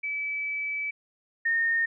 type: tone pair in turn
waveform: sine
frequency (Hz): 2300 / 1835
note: D7 / A#6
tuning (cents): -37 / -28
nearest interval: major third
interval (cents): 391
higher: first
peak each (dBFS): -28 / -22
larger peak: second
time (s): 0.03-0.91 / 1.45-1.86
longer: first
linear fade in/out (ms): 10
effects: none